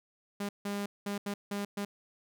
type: tone bursts at uneven times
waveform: sawtooth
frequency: 202.3 Hz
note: G#3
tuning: 45 cents flat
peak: -29 dBFS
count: 6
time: 0.4-0.49 / 0.65-0.86 / 1.06-1.18 / 1.26-1.34 / 1.51-1.65 / 1.77-1.85 s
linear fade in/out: 5 ms
effects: none